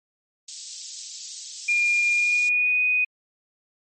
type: high-pass noise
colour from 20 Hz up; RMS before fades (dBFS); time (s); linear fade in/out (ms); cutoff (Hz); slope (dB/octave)
pink; -35; 0.48-2.49; 5; 4400; 24
type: tone with pitch glide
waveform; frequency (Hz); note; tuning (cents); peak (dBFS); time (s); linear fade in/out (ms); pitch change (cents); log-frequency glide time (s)
sine; 2412 to 2490; D7 to D#7; +46 to +1; -18; 1.68-3.05; 10; +55; 2.12-2.82
effects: MP3 32 kbps